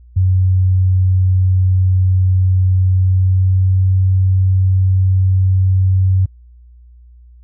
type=tone with pitch glide; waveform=sine; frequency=93 to 94.19 Hz; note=F#2 to F#2; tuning=+9 to +31 cents; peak=-9 dBFS; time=0.16-6.26 s; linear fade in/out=10 ms; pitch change=+22 cents; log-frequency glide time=2.84-3.91 s; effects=added 60 Hz sine -39 dBFS peak until 7.43 s